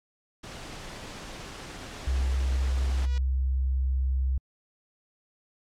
pink noise, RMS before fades -41 dBFS, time 0.43-3.06 s, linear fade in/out 10 ms
sine tone, 65.41 Hz, C2, in tune, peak -23 dBFS, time 2.07-4.38 s, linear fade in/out 5 ms
5% pulse tone with exponential growth, 485.1 Hz, B4, 31 cents flat, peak -28 dBFS, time 2.77-3.18 s, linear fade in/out 1 ms, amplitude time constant 87 ms
effects low-pass 7000 Hz 12 dB/octave + AAC 64 kbps

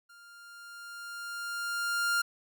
45% pulse tone with level ramp, 1400 Hz, F6, 4 cents sharp, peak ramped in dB -53 to -25 dBFS, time 0.09-2.22 s, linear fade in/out 10 ms, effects none

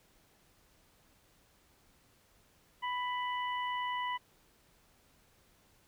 harmonic tone, 991 Hz, B5, 6 cents sharp, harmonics 1 / 2 / 3, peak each -34 / -40 / -44 dBFS, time 2.82-4.18 s, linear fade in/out 20 ms, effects pink hiss -67 dBFS RMS until 5.87 s

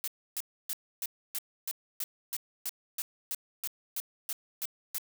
blue noise bursts, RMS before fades -34 dBFS, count 16, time 0.04-4.982 s, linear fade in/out 0 ms, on 37 ms, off 290 ms, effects none

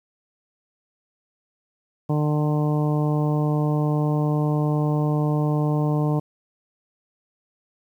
harmonic tone, 150.1 Hz, D3, 38 cents sharp, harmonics 1 / 2 / 3 / 4 / 5 / 6 / 7, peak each -20 / -26 / -30 / -32 / -34 / -36 / -37 dBFS, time 2.09-6.2 s, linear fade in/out 10 ms, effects 9-bit

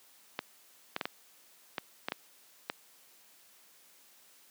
clicks, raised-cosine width 0.3 ms, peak -16 dBFS, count 8, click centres 0.391 / 0.964 / 1.012 / 1.055 / 1.782 / 2.085 / 2.121 / 2.699 s, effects white hiss -61 dBFS RMS until 4.5 s + high-pass 200 Hz 12 dB/octave

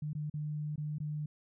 sine tone with dropouts, 150.4 Hz, D3, 42 cents sharp, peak -34 dBFS, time 0.02-1.26 s, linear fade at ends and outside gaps 5 ms, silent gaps 0.132-0.15 / 0.299-0.339 / 0.759-0.778 / 0.984-1.001 s, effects none

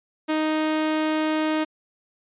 sawtooth tone, 311.1 Hz, D#4, in tune, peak -17 dBFS, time 0.28-1.65 s, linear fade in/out 20 ms, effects resampled to 8000 Hz

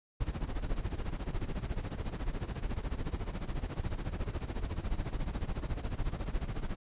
brown noise with tremolo, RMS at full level -32 dBFS, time 0.2-6.76 s, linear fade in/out 10 ms, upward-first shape sine, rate 14 Hz, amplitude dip 80%, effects resampled to 8000 Hz

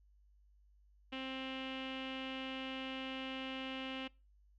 sawtooth tone with low-pass filter, 263.5 Hz, C4, 12 cents sharp, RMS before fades -43 dBFS, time 1.12-4.08 s, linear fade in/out 10 ms, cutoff 2900 Hz, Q 5.7, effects noise-tail reverb RT60 0.3 s tail -24 dB re dry + added 50 Hz sine -64 dBFS peak until 4.58 s

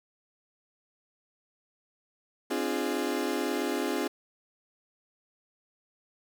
35% pulse chord, D half-diminished seventh, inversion third, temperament equal with one note detuned, 261.6 / 300 / 349.2 / 415.3 Hz, C4 / D4 / F4 / Ab4, 0 / +37 / 0 / 0 cents, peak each -32 dBFS, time 2.5-4.08 s, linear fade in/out 10 ms, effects none

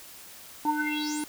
square tone with low-pass filter sweep, 300 Hz, D4, 37 cents sharp, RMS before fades -29 dBFS, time 0.65-1.24 s, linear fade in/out 2 ms, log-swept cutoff 760 to 11000 Hz, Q 9.4, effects white hiss -47 dBFS RMS until 1.28 s

